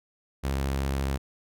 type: tone with vibrato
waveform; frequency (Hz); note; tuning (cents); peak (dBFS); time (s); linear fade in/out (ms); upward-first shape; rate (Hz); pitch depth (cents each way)
sawtooth; 68; C#2; -33; -22; 0.43-1.18; 20; sine; 14; 19
effects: none